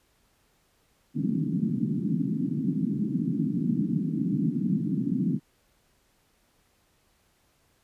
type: band-pass noise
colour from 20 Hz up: pink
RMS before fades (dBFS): -27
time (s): 1.14-5.4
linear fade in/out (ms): 50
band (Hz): 150 to 290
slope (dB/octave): 48
effects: pink hiss -67 dBFS RMS until 7.83 s + resampled to 32000 Hz